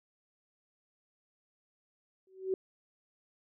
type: tone with exponential growth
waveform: sine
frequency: 378.5 Hz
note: F#4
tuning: 39 cents sharp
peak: -25 dBFS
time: 2.27-2.54 s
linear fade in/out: 2 ms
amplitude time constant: 57 ms
effects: none